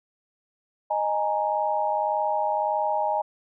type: chord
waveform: sine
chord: D# suspended fourth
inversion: none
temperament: equal with one note detuned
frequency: 618.3 / 830.6 / 932.3 Hz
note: D#5 / G#5 / A#5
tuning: -11 / 0 / 0 cents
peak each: -27 / -25 / -28 dBFS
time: 0.9-3.22 s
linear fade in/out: 10 ms
effects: none